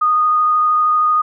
sine tone with vibrato, 1235 Hz, D#6, 13 cents flat, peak -11 dBFS, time 0.01-1.22 s, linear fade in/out 10 ms, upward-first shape sine, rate 13 Hz, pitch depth 10 cents each way, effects none

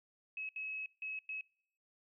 sine tone bursts at uneven times, 2570 Hz, E7, 45 cents flat, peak -39 dBFS, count 4, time 0.37-0.49 / 0.56-0.86 / 1.02-1.19 / 1.29-1.41 s, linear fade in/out 2 ms, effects noise-tail reverb RT60 0.7 s tail -26 dB re dry

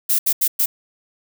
violet noise bursts at uneven times, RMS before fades -17 dBFS, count 4, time 0.09-0.19 / 0.26-0.33 / 0.41-0.48 / 0.59-0.66 s, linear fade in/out 10 ms, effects none

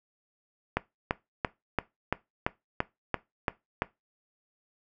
click train, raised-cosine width 0.5 ms, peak -10 dBFS, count 10, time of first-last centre 0.77-3.821 s, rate 2.95 Hz, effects noise-tail reverb RT60 0.2 s tail -19 dB re dry

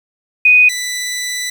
sine / 15% pulse tone pair in turn, 2489 / 1983.5 Hz, D#7 / B6, 0 / +7 cents, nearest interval major third, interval 393 cents, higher first, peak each -5 / -13 dBFS, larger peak first, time 0.45-0.69 / 0.69-1.5 s, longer second, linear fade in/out 5 ms, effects 7-bit

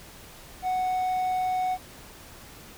triangle tone, 740 Hz, F#5, in tune, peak -22 dBFS, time 0.62-1.78 s, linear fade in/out 50 ms, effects pink hiss -47 dBFS RMS until 2.77 s

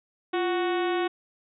harmonic tone with a mistuned harmonic, 370 Hz, F#4, in tune, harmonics 1 / 2 / 3 / 4 / 5 / 6 / 7 / 8 / 9 / 10, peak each -25 / -31 / -35 / -37 / -39 / -41 / -42 / -43 / -44 / -45 dBFS, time 0.33-1.08 s, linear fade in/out 10 ms, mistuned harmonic 1, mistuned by -100 cents, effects none

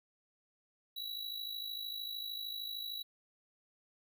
square tone with amplitude modulation, 3916 Hz, B7, 15 cents flat, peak -37 dBFS, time 0.96-3.03 s, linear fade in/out 10 ms, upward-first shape sine, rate 53.2 Hz, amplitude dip 65%, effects none

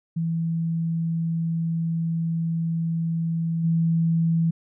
sine tone with level steps, 165 Hz, E3, 2 cents sharp, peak -22 / -18 dBFS, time 0.16-4.51 s, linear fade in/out 10 ms, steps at 3.63 s, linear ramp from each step 20 ms, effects none

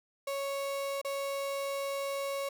35% pulse tone with dropouts, 554 Hz, C#5, 1 cent flat, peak -31 dBFS, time 0.27-2.49 s, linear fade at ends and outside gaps 5 ms, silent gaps 1.015-1.047 s, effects none

